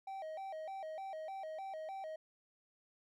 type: tone with vibrato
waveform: triangle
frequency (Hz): 698.5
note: F5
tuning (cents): 0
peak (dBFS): -40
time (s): 0.07-2.16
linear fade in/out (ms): 5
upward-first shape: square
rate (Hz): 3.3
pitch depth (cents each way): 180
effects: none